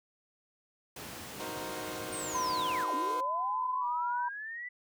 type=noise; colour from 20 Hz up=pink; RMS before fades=-43 dBFS; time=0.96-2.84 s; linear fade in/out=5 ms
type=chord; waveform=20% pulse; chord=C half-diminished seventh; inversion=first; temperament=equal; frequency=311.1 / 370 / 466.2 / 523.3 Hz; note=Eb4 / Gb4 / Bb4 / C5; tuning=0 / 0 / 0 / 0 cents; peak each=-38 / -40 / -40 / -39 dBFS; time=1.39-3.21 s; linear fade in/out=10 ms
type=linear two-way sweep; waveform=sine; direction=down then up; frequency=8870 to 260.3 to 1997 Hz; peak=-38 dBFS; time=2.12-4.69 s; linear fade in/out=10 ms; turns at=2.94 s
type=tone with pitch glide; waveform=sine; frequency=1013 to 971.7 Hz; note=B5 to B5; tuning=+44 to -28 cents; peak=-30 dBFS; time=2.34-4.29 s; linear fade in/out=10 ms; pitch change=-72 cents; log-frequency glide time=3.8-3.85 s
effects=high-pass 100 Hz 12 dB/octave